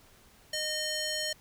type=tone with band-pass filter; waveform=square; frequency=614 Hz; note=D#5; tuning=23 cents flat; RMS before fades=-33 dBFS; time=0.53-1.33 s; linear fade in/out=5 ms; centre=5100 Hz; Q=0.98; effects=pink hiss -59 dBFS RMS until 1.4 s